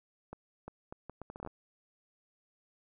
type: accelerating click train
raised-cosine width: 1 ms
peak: -29 dBFS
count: 12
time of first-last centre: 0.33-1.474 s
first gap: 350 ms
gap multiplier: 0.7
effects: none